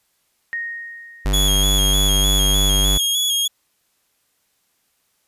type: tone with exponential decay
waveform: sine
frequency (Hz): 1862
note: A#6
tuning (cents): -2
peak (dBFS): -21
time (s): 0.53-1.91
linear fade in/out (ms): 0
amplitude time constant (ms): 300
type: tone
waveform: square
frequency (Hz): 49.05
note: G1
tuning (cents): +2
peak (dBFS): -17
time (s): 1.25-2.98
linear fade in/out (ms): 10
type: tone with vibrato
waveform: sawtooth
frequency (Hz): 3322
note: G#7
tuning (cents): 0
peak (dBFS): -14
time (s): 1.33-3.48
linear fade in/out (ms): 10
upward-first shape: square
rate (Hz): 3.3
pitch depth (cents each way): 32
effects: white hiss -66 dBFS RMS until 5.27 s + resampled to 32000 Hz